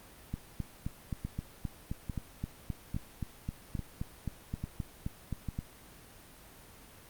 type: two click trains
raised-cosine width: 5 ms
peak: -22 / -23 dBFS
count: 21 / 6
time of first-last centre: 0.34-5.589 / 1.25-5.487 s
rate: 3.81 / 1.18 Hz
effects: pink hiss -54 dBFS RMS until 7.09 s + Opus 32 kbps